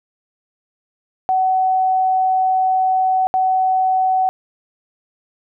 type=tone bursts at uneven times; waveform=sine; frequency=752 Hz; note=F#5; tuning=28 cents sharp; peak=-13 dBFS; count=2; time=1.29-3.27 / 3.34-4.29 s; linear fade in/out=0 ms; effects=none